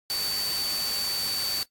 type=tone in noise; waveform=sine; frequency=4551 Hz; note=C#8; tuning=45 cents sharp; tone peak=-28 dBFS; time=0.1-1.63 s; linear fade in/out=0 ms; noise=white; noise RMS=-33 dBFS; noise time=0.1-1.63 s; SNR=+2 dB; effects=noise-tail reverb RT60 0.1 s tail -18 dB re dry + AAC 64 kbps